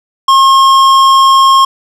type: tone with tanh clipping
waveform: sine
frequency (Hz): 1075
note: C6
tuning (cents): +47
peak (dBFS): -5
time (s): 0.28-1.65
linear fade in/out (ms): 5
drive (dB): 14
effects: none